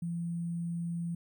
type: tone with sample-and-hold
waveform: sine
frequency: 170 Hz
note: F3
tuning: 46 cents flat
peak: -32 dBFS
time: 0.02-1.15 s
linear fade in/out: 5 ms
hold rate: 8820 Hz
effects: none